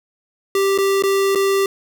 square tone with dropouts, 392 Hz, G4, in tune, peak -15 dBFS, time 0.55-1.66 s, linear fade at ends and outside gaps 2 ms, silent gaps 0.778-0.785 / 1.024-1.036 / 1.35-1.356 s, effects none

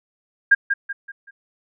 sine tone with echo, 1612 Hz, G6, 48 cents sharp, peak -8 dBFS, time 0.51-0.55 s, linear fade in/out 10 ms, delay 190 ms, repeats 4, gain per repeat -8 dB, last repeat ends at 1.31 s, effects none

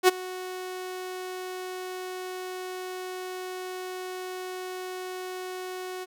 sawtooth tone with ADSR envelope, 368.7 Hz, F#4, 6 cents flat, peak -9 dBFS, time 0.03-6.06 s, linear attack 51 ms, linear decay 19 ms, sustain -21 dB, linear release 32 ms, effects none

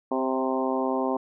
harmonic tone with a mistuned harmonic, 130.81 Hz, C3, in tune, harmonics 2 / 3 / 4 / 5 / 6 / 7 / 8, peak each -28 / -30 / -31 / -32 / -33 / -33 / -34 dBFS, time 0.11-1.17 s, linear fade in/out 5 ms, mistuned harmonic 4, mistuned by +17 cents, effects none

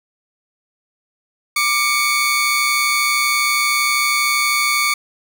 sawtooth tone pair together, 1181.8 / 2231 Hz, D6 / C#7, +10 / +11 cents, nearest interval major seventh, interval 1101 cents, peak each -16 / -13 dBFS, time 1.56-4.94 s, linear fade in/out 5 ms, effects none

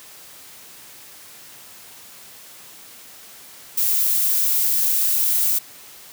violet noise, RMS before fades -19 dBFS, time 3.77-5.59 s, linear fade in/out 10 ms, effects white hiss -43 dBFS RMS until 6.12 s + high-pass 80 Hz 12 dB/octave

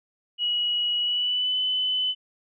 sine tone with pitch glide, 2913 to 3016 Hz, F#7 to F#7, -28 to +32 cents, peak -22 dBFS, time 0.38-2.15 s, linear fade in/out 50 ms, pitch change +60 cents, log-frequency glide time 0.97-1.58 s, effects none

